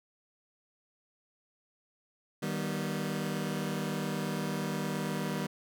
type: chord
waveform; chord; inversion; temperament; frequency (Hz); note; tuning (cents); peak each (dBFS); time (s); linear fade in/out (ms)
sawtooth; Eb augmented; none; just; 155.56 / 194.45 / 243.1; Eb3 / G3 / B3; 0 / -14 / -27; -32 / -31 / -34; 2.42-5.47; 10
effects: none